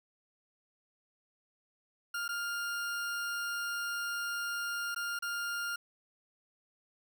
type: tone with dropouts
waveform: 40% pulse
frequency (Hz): 1405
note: F6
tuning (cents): +10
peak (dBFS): -33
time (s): 2.14-5.76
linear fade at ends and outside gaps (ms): 5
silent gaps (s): 2.28-2.289 / 4.947-4.961 / 5.19-5.223
effects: 11-bit